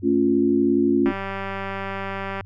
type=chord; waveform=sine; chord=A augmented; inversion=none; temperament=equal; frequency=220 / 277.2 / 349.2 Hz; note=A3 / C#4 / E#4; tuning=0 / 0 / 0 cents; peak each=-23 / -19 / -20 dBFS; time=0.02-1.13 s; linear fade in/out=50 ms
type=click train; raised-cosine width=0.5 ms; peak=-15 dBFS; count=264; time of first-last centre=1.06-2.409 s; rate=195 Hz
effects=added 97 Hz sine -38 dBFS peak until 2.45 s